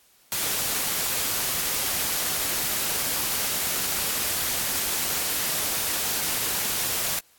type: noise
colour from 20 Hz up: white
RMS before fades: -26 dBFS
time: 0.32-7.19 s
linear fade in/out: 0 ms
effects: white hiss -59 dBFS RMS until 7.38 s + AAC 64 kbps